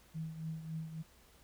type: tone with tremolo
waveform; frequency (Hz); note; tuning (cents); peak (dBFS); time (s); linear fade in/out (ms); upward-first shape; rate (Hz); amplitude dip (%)
sine; 160; D#3; +49; -36; 0.14-1.03; 20; triangle; 3.6; 70
effects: added 60 Hz sine -68 dBFS peak until 1.43 s + pink hiss -64 dBFS RMS until 1.43 s